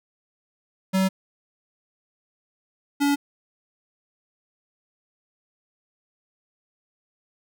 square tone pair in turn, 190 / 284.7 Hz, F#3 / C#4, +46 / +46 cents, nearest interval perfect fifth, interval 700 cents, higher second, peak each -19 dBFS, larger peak neither, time 0.93-1.09 / 3-3.16 s, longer neither, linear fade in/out 20 ms, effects none

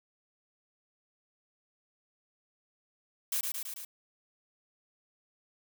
blue noise with echo, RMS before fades -31 dBFS, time 3.32-3.41 s, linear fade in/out 5 ms, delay 110 ms, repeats 4, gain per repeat -3 dB, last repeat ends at 3.85 s, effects none

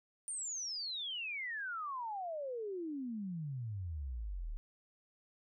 sine exponential sweep, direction down, 9210 to 35.05 Hz, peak -38 dBFS, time 0.28-4.57 s, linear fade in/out 0 ms, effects none

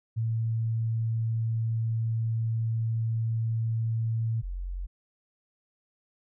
sine tone pair in turn, 113.2 / 44.92 Hz, A2 / F1, +50 / +50 cents, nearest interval octave + major third, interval 1600 cents, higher first, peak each -25 / -31 dBFS, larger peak first, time 0.16-4.42 / 4.42-4.87 s, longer first, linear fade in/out 20 ms, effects none

